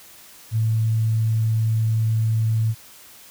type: tone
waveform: sine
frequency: 111.3 Hz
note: A2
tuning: 20 cents sharp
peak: -17 dBFS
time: 0.51-2.75 s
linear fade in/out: 50 ms
effects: white hiss -46 dBFS RMS until 3.3 s